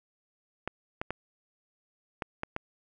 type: clicks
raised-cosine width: 0.5 ms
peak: -17 dBFS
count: 6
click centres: 0.676 / 1.015 / 1.106 / 2.222 / 2.434 / 2.564 s
effects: none